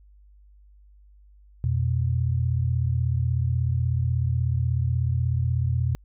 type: tone pair together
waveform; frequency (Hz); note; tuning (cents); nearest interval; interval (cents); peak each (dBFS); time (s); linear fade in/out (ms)
sine; 87.07 / 123.47; F2 / B2; -5 / 0; tritone; 605; -24 / -23; 1.64-5.95; 0
effects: added 50 Hz sine -50 dBFS peak until 6.04 s